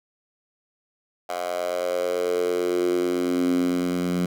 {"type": "tone with high-pass filter sweep", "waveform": "10% pulse", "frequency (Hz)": 89, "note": "F2", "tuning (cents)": 33, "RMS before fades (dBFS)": -24, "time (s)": [1.29, 4.26], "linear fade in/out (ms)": 5, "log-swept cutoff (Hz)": [720, 190], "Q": 5.5, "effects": []}